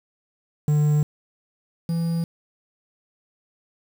triangle tone pair in turn, 149.3 / 167.12 Hz, D3 / E3, +29 / +24 cents, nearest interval major second, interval 195 cents, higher second, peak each -14 / -19 dBFS, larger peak first, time 0.68-1.03 / 1.89-2.24 s, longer neither, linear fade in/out 2 ms, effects 7-bit

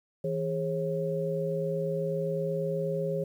sine tone cluster, 163.7 / 412.9 / 541 Hz, E3 / G#4 / C#5, -12 / -10 / -42 cents, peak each -32 / -33 / -31 dBFS, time 0.24-3.24 s, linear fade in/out 5 ms, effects 10-bit

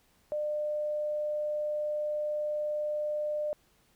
sine tone, 600 Hz, D5, 37 cents sharp, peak -29 dBFS, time 0.32-3.53 s, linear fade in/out 0 ms, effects pink hiss -67 dBFS RMS until 3.95 s

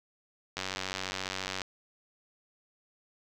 click train, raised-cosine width 0.2 ms, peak -16 dBFS, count 100, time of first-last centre 0.57-1.618 s, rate 94.5 Hz, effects none

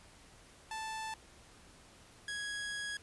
sawtooth tone pair in turn, 880 / 1661.2 Hz, A5 / G#6, 0 / 0 cents, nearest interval major seventh, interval 1100 cents, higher second, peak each -35 / -34 dBFS, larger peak second, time 0.71-1.14 / 2.28-2.97 s, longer second, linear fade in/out 2 ms, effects pink hiss -59 dBFS RMS until 3.02 s + resampled to 24000 Hz

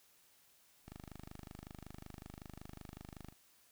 5% pulse tone, 25.36 Hz, G#0, 40 cents flat, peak -39 dBFS, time 0.84-3.34 s, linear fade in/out 50 ms, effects white hiss -68 dBFS RMS until 3.71 s

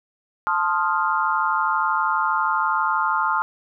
sine chord, F dominant seventh, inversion first, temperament equal, 880 / 1046.5 / 1244.5 / 1396.9 Hz, A5 / C6 / Eb6 / F6, 0 / 0 / 0 / 0 cents, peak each -24 dBFS, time 0.47-3.42 s, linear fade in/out 0 ms, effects none

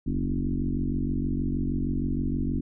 sine tone with frequency modulation, 146.1 Hz, D3, 9 cents flat, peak -24 dBFS, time 0.06-2.61 s, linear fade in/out 10 ms, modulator 46.4 Hz, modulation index 3.4, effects none

